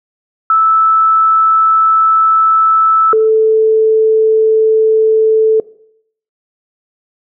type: tone pair in turn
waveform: sine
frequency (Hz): 1313 / 439.3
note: E6 / A4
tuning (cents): -7 / -3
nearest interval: octave + perfect fifth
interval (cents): 1896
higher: first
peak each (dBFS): -6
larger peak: neither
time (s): 0.5-3.13 / 3.13-5.6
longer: first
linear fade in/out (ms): 2
effects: noise-tail reverb RT60 0.7 s tail -20 dB re dry